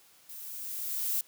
violet noise with level ramp, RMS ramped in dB -45 to -29 dBFS, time 0.29-1.21 s, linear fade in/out 5 ms, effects white hiss -60 dBFS RMS until 1.27 s + high-pass 80 Hz 12 dB/octave

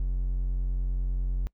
triangle tone, 45 Hz, F#1, 47 cents flat, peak -23 dBFS, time 0-1.47 s, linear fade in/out 0 ms, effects noise-tail reverb RT60 0.1 s tail -24 dB re dry

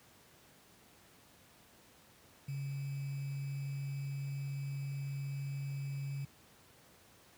sine tone with sample-and-hold, 138.59 Hz, C#3, in tune, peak -36 dBFS, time 2.48-6.25 s, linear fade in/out 5 ms, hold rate 2450 Hz, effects pink hiss -62 dBFS RMS until 7.37 s + high-pass 80 Hz 12 dB/octave

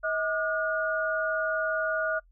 sine tone cluster, 636 / 1199 / 1444 Hz, D#5 / D6 / F#6, +38 / +36 / -43 cents, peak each -29 / -36 / -28 dBFS, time 0.03-2.2 s, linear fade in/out 20 ms, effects noise-tail reverb RT60 0.1 s tail -25 dB re dry + added 42 Hz sine -56 dBFS peak until 2.31 s

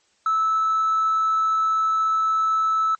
sine tone with hard clipping, 1308 Hz, E6, 14 cents flat, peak -18 dBFS, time 0.26-2.95 s, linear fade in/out 2 ms, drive 1 dB, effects white hiss -63 dBFS RMS until 2.99 s + MP3 32 kbps

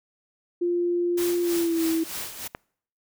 sine tone with pitch glide, 349.2 to 325.8 Hz, F4 to E4, 0 to -20 cents, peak -21 dBFS, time 0.61-2.04 s, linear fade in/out 10 ms, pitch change -120 cents, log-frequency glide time 1.41-1.86 s
white noise with tremolo, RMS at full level -32 dBFS, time 1.17-2.48 s, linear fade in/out 10 ms, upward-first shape sine, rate 3.2 Hz, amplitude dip 65%
click, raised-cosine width 0.5 ms, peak -17 dBFS, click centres 2.549 s
effects noise-tail reverb RT60 0.6 s tail -26 dB re dry

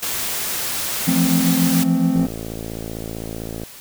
white noise, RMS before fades -24 dBFS, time 0.02-1.84 s, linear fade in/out 10 ms
triangle chord, F major seventh, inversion third, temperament equal with one note detuned, 167.5 / 174.61 / 220 / 261.6 Hz, E3 / F3 / A3 / C4, +28 / 0 / 0 / 0 cents, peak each -20 / -18 / -21 / -16 dBFS, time 1.07-2.27 s, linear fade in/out 10 ms
click train, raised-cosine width 2 ms, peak -16 dBFS, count 83, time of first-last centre 2.16-3.635 s, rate 55.6 Hz
effects white hiss -40 dBFS RMS until 3.8 s

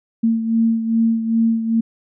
sine beating tone pair, 226.5 / 229 Hz, A#3 / A#3, -50 / -31 cents, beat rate 2.5 Hz, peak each -15 / -22 dBFS, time 0.23-1.81 s, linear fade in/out 10 ms, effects none

